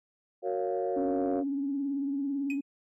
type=chord; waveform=sine; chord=Gb major seventh; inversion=none; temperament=equal with one note detuned; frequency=370 / 462.7 / 554.4 / 698.5 Hz; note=Gb4 / Bb4 / Db5 / F5; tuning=0 / -13 / 0 / 0 cents; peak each=-32 / -33 / -33 / -34 dBFS; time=0.42-1.44 s; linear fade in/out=50 ms
type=tone with vibrato; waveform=sine; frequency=278.6 Hz; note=C#4; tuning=9 cents sharp; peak=-28 dBFS; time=0.96-2.61 s; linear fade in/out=10 ms; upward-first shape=triangle; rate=18 Hz; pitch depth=64 cents each way
type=tone with exponential decay; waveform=triangle; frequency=2508 Hz; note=D#7; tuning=13 cents sharp; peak=-29 dBFS; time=2.5-2.62 s; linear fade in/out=2 ms; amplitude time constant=24 ms
effects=tanh soft clip ceiling -20 dBFS